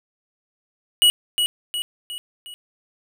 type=tone with echo; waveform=square; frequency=2918 Hz; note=F#7; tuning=25 cents flat; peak=-12 dBFS; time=1.02-1.1 s; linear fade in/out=0 ms; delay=360 ms; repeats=4; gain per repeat=-6 dB; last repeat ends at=2.54 s; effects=none